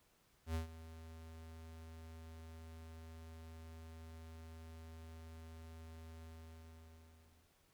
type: tone with ADSR envelope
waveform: square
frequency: 81 Hz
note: E2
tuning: 30 cents flat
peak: -36 dBFS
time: 0.46-7.54 s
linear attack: 88 ms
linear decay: 120 ms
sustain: -16 dB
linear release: 1300 ms
effects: pink hiss -73 dBFS RMS until 7.73 s